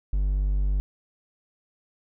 triangle tone, 49 Hz, G1, in tune, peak -19 dBFS, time 0.13-0.8 s, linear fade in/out 0 ms, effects none

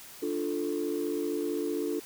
sine chord, D minor, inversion none, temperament equal, 293.7 / 349.2 / 440 Hz, D4 / F4 / A4, 0 / 0 / 0 cents, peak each -32 dBFS, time 0.22-2 s, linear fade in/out 10 ms, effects tanh soft clip ceiling -22 dBFS + white hiss -48 dBFS RMS until 2.05 s

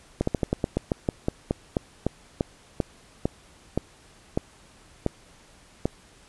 slowing click train, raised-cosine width 2 ms, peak -9 dBFS, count 20, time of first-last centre 0.21-5.856 s, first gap 64 ms, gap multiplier 1.15, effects pink hiss -54 dBFS RMS until 6.28 s + resampled to 24000 Hz

